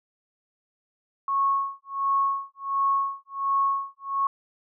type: tone with tremolo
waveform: sine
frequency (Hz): 1100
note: C#6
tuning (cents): -14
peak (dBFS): -19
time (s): 1.28-4.27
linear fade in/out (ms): 2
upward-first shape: sine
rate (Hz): 1.4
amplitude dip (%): 100
effects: none